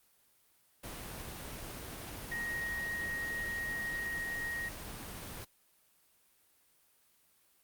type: tone in noise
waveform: sine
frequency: 1878 Hz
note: A#6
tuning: 12 cents sharp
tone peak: -35 dBFS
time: 2.31-4.69 s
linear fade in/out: 10 ms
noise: pink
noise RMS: -44 dBFS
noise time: 0.83-5.45 s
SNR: +6 dB
effects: white hiss -69 dBFS RMS until 7.63 s + Opus 32 kbps